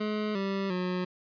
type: tone with pitch steps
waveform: 25% pulse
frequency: 212.3 / 195.5 / 181.6 Hz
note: G#3 / G3 / F#3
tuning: +38 / -4 / -32 cents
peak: -25 dBFS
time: 0-1.05 s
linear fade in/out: 10 ms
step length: 350 ms
effects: resampled to 11025 Hz